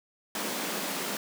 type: high-pass noise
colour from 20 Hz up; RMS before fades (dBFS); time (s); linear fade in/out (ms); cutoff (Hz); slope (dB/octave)
pink; -33; 0.35-1.17; 2; 180; 48
effects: none